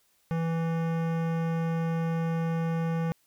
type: tone with hard clipping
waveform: sine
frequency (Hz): 164.81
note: E3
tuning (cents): 0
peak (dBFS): -28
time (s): 0.31-3.12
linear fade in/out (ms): 0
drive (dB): 18
effects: white hiss -68 dBFS RMS until 3.26 s